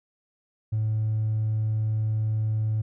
sine tone with hard clipping, 108.8 Hz, A2, 19 cents flat, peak -23 dBFS, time 0.72-2.82 s, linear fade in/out 10 ms, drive 1 dB, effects none

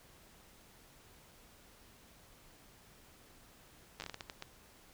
slowing click train, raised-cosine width 0.2 ms, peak -25 dBFS, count 10, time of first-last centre 4-4.424 s, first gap 9 ms, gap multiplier 1.39, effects pink hiss -61 dBFS RMS until 4.93 s

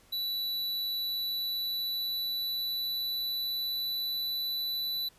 square tone with pitch glide, 3951 to 3974 Hz, B7 to B7, 0 to +10 cents, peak -31 dBFS, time 0.12-5.09 s, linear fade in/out 10 ms, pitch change +10 cents, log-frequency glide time 0.91-4.53 s, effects pink hiss -61 dBFS RMS until 5.18 s + resampled to 32000 Hz

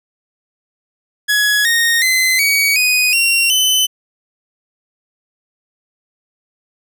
sawtooth tone with pitch steps, 1682 / 1855.5 / 2047 / 2258 / 2491 / 2748 / 3032 Hz, G#6 / A#6 / C7 / C#7 / D#7 / F7 / F#7, +22 / -9 / -38 / +31 / +1 / -29 / +42 cents, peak -8 dBFS, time 1.28-3.87 s, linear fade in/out 20 ms, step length 370 ms, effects none

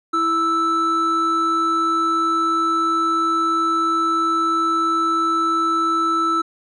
triangle tone pair together, 329.6 / 1318.5 Hz, E4 / E6, 0 / 0 cents, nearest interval 2 octaves, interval 2400 cents, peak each -22 / -15 dBFS, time 0.13-6.42 s, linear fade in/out 10 ms, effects resampled to 24000 Hz

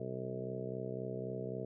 harmonic tone with a mistuned harmonic, 63.8 Hz, C2, 43 cents flat, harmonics 2 / 3 / 4 / 5 / 6 / 7 / 8 / 9 / 10, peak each -44 / -46 / -49 / -53 / -45 / -43 / -51 / -54 / -47 dBFS, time 0-1.65 s, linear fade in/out 5 ms, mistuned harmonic 2, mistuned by -16 cents, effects none

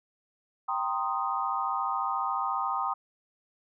sine chord, C minor seventh, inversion second, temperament equal, 784 / 932.3 / 1046.5 / 1244.5 Hz, G5 / Bb5 / C6 / Eb6, 0 / 0 / 0 / 0 cents, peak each -33 / -34 / -33 / -31 dBFS, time 0.68-2.94 s, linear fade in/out 10 ms, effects none

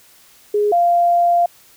sine tone pair in turn, 415.3 / 694.1 Hz, G#4 / F5, 0 / -11 cents, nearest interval major sixth, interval 889 cents, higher second, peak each -13 / -11 dBFS, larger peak second, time 0.54-0.72 / 0.72-1.46 s, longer second, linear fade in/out 5 ms, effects white hiss -49 dBFS RMS until 1.76 s

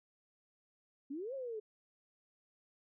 sine exponential two-way sweep, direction up then down, 261.6 to 556 to 418.1 Hz, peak -39 dBFS, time 1.1-1.6 s, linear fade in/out 10 ms, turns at 1.34 s, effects none

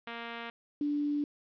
5% pulse / sine tone pair in turn, 233.1 / 292.1 Hz, A#3 / D4, 0 / -9 cents, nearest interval major third, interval 391 cents, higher second, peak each -27 / -28 dBFS, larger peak first, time 0.07-0.5 / 0.81-1.24 s, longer neither, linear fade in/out 2 ms, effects resampled to 11025 Hz + 10-bit

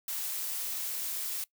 blue noise with high-pass filter sweep, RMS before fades -35 dBFS, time 0.08-1.44 s, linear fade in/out 2 ms, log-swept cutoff 680 to 210 Hz, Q 1.3, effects noise-tail reverb RT60 0.1 s tail -21 dB re dry

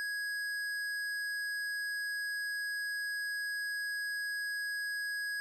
sine tone with tanh clipping, 1661.2 Hz, G#6, in tune, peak -36 dBFS, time 0-5.4 s, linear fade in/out 0 ms, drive 15 dB, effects none

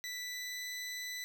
20% pulse tone with pitch glide, 1978 to 1989.5 Hz, B6 to B6, +2 to +12 cents, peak -34 dBFS, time 0.04-1.24 s, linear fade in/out 0 ms, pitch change +10 cents, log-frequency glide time 0.17-0.66 s, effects 10-bit

